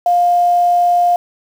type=tone with quantisation; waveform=sine; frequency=704 Hz; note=F5; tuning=14 cents sharp; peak=-9 dBFS; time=0.06-1.16 s; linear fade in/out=2 ms; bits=6; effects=none